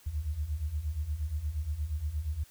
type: beating tone pair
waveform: sine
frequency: 70.1 / 78.6 Hz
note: C#2 / D#2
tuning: +20 / +18 cents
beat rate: 8.5 Hz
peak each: -36 / -32 dBFS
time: 0.06-2.44 s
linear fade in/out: 10 ms
effects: white hiss -59 dBFS RMS until 2.5 s